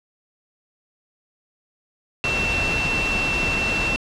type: tone in noise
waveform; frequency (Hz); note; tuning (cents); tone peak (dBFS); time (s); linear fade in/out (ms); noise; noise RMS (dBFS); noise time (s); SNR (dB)
sine; 2697; E7; +39; -21; 2.24-3.96; 0; pink; -25; 2.24-3.96; +1
effects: low-pass 5000 Hz 12 dB/octave